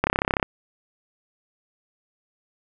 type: click train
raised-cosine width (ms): 0.5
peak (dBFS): -4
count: 14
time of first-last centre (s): 0.04-0.428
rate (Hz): 33.5
effects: none